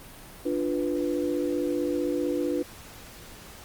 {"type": "chord", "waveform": "sine", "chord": "B diminished", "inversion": "first", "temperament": "equal", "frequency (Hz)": [293.7, 349.2, 493.9], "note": ["D4", "F4", "B4"], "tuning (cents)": [0, 0, 0], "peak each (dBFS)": [-28, -29, -30], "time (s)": [0.45, 2.63], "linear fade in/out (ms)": 10, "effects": ["pink hiss -46 dBFS RMS until 3.64 s", "Opus 32 kbps"]}